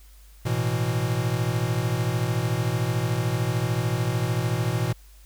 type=chord; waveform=square; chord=A suspended second; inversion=none; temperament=equal; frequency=110 / 123.47 / 164.81 Hz; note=A2 / B2 / E3; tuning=0 / 0 / 0 cents; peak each=-28 / -26 / -31 dBFS; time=0.45-4.93 s; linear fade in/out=10 ms; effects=added 50 Hz sine -47 dBFS peak until 5.25 s + white hiss -57 dBFS RMS until 5.25 s